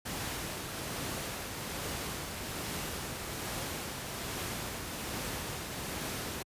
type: noise with tremolo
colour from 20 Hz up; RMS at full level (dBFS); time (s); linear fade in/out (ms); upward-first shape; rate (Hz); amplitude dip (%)
pink; -36; 0.05-6.43; 10; triangle; 1.2; 35
effects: high-pass 60 Hz 12 dB/octave + resampled to 32000 Hz